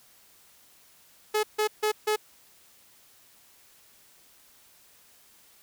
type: tone bursts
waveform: sawtooth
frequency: 426.5 Hz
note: G#4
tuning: 46 cents sharp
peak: -19 dBFS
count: 4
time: 1.34-2.162 s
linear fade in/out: 10 ms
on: 93 ms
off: 150 ms
effects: white hiss -58 dBFS RMS until 5.62 s